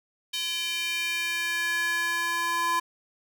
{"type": "tone with high-pass filter sweep", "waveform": "square", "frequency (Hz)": 340, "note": "F4", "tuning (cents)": -46, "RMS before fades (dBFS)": -28, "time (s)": [0.33, 2.8], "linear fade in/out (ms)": 10, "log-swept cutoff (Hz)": [3200, 1100], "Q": 3.2, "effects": []}